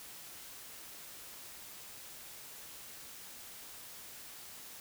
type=silence; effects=white hiss -50 dBFS RMS until 4.8 s